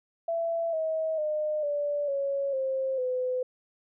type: tone with pitch steps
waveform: sine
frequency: 668 / 637.8 / 609 / 581.5 / 555.3 / 530.2 / 506.2 Hz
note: E5 / D#5 / D#5 / D5 / C#5 / C5 / B4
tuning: +23 / +43 / -37 / -17 / +3 / +23 / +43 cents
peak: -26 dBFS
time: 0.28-3.43 s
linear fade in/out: 5 ms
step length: 450 ms
effects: none